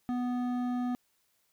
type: tone with hard clipping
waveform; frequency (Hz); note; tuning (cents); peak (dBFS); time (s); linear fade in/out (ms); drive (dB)
triangle; 246.9; B3; 0; -31; 0.09-0.95; 0; 14
effects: white hiss -73 dBFS RMS until 1.52 s